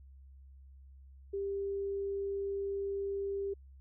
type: tone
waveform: sine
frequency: 396.1 Hz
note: G4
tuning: 18 cents sharp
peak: -33 dBFS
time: 1.33-3.54 s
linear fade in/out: 10 ms
effects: added 67 Hz sine -52 dBFS peak until 3.8 s